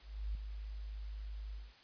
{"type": "tone with ADSR envelope", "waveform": "sine", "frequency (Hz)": 51.91, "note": "G#1", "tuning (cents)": 0, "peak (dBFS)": -34, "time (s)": [0.01, 1.74], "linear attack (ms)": 340, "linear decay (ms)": 3, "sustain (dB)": -7, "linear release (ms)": 200, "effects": ["white hiss -61 dBFS RMS until 1.83 s", "resampled to 11025 Hz"]}